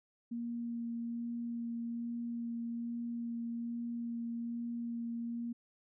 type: tone with vibrato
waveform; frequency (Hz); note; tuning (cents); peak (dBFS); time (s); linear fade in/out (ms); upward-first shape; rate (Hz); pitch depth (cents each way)
sine; 234.6; A#3; +11; -36; 0.31-5.53; 10; sine; 1.2; 10
effects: none

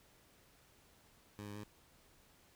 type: tone with pitch steps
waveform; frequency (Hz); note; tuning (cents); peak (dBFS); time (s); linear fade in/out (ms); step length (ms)
15% pulse; 103.4 / 102.4 / 105; G#2 / G#2 / G#2; -7 / -24 / +19; -39; 1.39-1.636; 0; 82
effects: pink hiss -67 dBFS RMS until 2.55 s

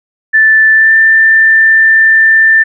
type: tone with pitch glide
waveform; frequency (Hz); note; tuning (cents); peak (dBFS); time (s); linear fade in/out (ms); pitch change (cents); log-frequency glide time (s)
sine; 1760 to 1781.5; A6 to A6; 0 to +21; -3; 0.33-2.64; 20; +21; 0.73-0.94
effects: none

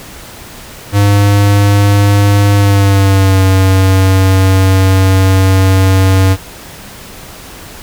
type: tone with pitch glide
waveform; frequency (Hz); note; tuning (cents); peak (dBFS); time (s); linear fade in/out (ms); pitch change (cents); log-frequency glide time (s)
square; 101.3 to 95.06; G#2 to F#2; -43 to +47; -6; 0.92-6.37; 50; -110; 2.54-3.41
effects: pink hiss -31 dBFS RMS until 7.82 s

